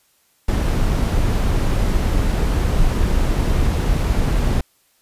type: noise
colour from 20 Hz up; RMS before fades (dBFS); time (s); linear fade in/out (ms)
brown; -17; 0.48-4.61; 5
effects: white hiss -60 dBFS RMS until 5.01 s + resampled to 32000 Hz